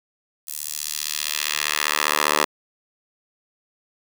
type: tone with high-pass filter sweep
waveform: 10% pulse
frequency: 75.1 Hz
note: D2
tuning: 39 cents sharp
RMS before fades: -24 dBFS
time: 0.47-2.45 s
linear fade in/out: 10 ms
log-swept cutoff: 9400 to 720 Hz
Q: 0.87
effects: none